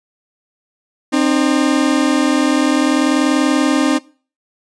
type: tone pair together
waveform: 40% pulse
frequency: 263.5 / 304 Hz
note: C4 / D#4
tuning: +12 / -40 cents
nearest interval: major second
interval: 248 cents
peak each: -14 dBFS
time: 1.12-3.99 s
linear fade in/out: 20 ms
effects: noise-tail reverb RT60 0.4 s tail -22 dB re dry + resampled to 22050 Hz